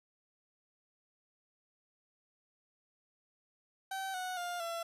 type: tone with pitch steps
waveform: 30% pulse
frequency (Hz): 770 / 736.5 / 704.5 / 673.8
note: G5 / F#5 / F5 / E5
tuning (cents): -31 / -8 / +15 / +38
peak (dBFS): -34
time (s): 3.91-4.83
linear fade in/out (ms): 5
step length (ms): 230
effects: resampled to 32000 Hz